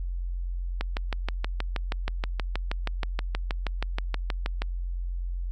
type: click train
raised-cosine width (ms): 0.3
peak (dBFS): -13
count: 25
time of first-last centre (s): 0.81-4.62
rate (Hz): 6.3
effects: added 44 Hz sine -28 dBFS peak until 5.51 s